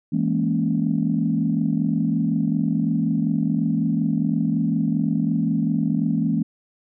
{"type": "chord", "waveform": "sine", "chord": "A# half-diminished seventh", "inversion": "second", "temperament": "equal", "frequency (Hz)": [164.81, 207.7, 233.1, 277.2], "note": ["E3", "G#3", "A#3", "C#4"], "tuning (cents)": [0, 0, 0, 0], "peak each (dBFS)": [-23, -24, -23, -25], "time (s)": [0.12, 6.43], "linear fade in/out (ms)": 10, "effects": ["tanh soft clip ceiling -8 dBFS"]}